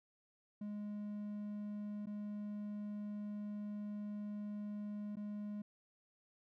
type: tone with dropouts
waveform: triangle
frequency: 207.7 Hz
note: G#3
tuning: in tune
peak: -39 dBFS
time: 0.61-5.62 s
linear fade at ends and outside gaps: 5 ms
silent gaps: 2.059-2.069 / 5.157-5.168 s
effects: none